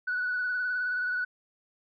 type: tone with vibrato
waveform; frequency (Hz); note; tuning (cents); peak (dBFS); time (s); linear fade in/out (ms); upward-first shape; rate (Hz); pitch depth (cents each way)
sine; 1480; F#6; 0; -26; 0.07-1.25; 10; sine; 19; 30
effects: tanh soft clip ceiling -23 dBFS